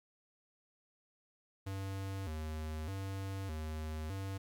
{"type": "tone with vibrato", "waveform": "square", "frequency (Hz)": 87, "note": "F2", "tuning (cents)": -6, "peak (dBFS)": -39, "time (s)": [1.66, 4.38], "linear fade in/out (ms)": 10, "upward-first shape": "square", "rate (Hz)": 0.82, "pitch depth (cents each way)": 190, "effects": ["13-bit"]}